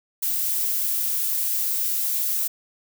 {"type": "noise", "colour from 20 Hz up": "violet", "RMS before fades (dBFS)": -24, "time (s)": [0.22, 2.48], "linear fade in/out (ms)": 10, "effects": []}